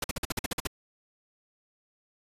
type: noise bursts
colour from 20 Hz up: pink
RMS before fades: -30 dBFS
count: 10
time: 0.02-0.672 s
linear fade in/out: 5 ms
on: 22 ms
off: 48 ms
effects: resampled to 32000 Hz